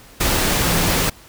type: tone in noise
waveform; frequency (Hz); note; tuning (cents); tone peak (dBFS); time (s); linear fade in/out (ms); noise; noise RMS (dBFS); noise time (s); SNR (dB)
sine; 172; F3; -26; -25; 0.64-1; 10; pink; -18; 0.2-1.1; -10
effects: pink hiss -45 dBFS RMS until 1.28 s